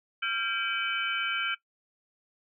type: tone cluster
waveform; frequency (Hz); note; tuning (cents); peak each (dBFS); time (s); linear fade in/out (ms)
sine; 1376 / 1584 / 2312 / 2530 / 3032; F6 / G6 / D7 / D#7 / F#7; -26 / +18 / -28 / +28 / +42; -32 / -34 / -34 / -37 / -33; 0.22-1.55; 10
effects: noise-tail reverb RT60 0.1 s tail -18 dB re dry